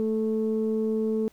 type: tone pair together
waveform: sine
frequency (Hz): 220 / 437.5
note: A3 / A4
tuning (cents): 0 / -10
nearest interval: octave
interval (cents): 1190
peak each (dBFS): -25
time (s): 0-1.28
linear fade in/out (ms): 0
effects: tanh soft clip ceiling -17 dBFS + pink hiss -61 dBFS RMS until 1.32 s